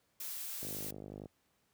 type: noise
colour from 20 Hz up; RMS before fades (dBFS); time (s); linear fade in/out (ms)
blue; -42; 0.2-0.91; 5
type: click train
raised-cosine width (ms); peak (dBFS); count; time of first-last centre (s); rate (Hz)
2; -32; 33; 0.63-1.257; 51
effects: pink hiss -75 dBFS RMS until 1.73 s + high-pass 80 Hz 12 dB/octave